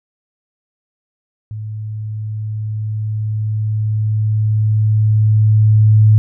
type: tone with level ramp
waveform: sine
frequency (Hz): 107.7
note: A2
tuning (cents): -37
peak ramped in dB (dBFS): -23 to -5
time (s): 1.51-6.18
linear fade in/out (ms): 0
effects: none